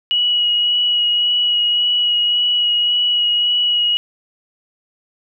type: tone with vibrato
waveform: sine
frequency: 2915 Hz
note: F#7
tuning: 26 cents flat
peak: -13 dBFS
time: 0.11-3.97 s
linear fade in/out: 0 ms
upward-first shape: sine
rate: 1.8 Hz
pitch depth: 12 cents each way
effects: none